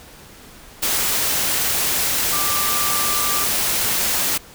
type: tone in noise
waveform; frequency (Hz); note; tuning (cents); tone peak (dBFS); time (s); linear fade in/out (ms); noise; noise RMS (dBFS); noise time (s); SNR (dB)
sine; 1182; D6; +11; -25; 2.32-3.45; 10; white; -20; 0.82-4.38; -8
effects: pink hiss -43 dBFS RMS until 4.54 s